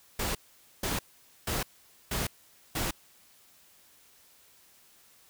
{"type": "noise bursts", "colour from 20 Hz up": "pink", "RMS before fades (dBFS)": -31, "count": 5, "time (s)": [0.19, 2.91], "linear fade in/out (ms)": 5, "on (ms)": 160, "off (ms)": 480, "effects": ["white hiss -60 dBFS RMS until 5.29 s"]}